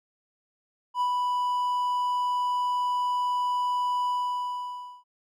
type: tone with ADSR envelope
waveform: triangle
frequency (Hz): 987.8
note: B5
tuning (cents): 0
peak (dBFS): -20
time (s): 0.94-5.04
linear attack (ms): 69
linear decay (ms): 75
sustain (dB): -2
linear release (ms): 960
effects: none